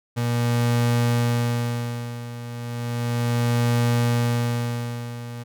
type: tone with tremolo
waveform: 35% pulse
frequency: 119.3 Hz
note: A#2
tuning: 41 cents sharp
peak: -16 dBFS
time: 0.16-5.44 s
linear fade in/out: 20 ms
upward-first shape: sine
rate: 0.34 Hz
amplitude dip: 80%
effects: none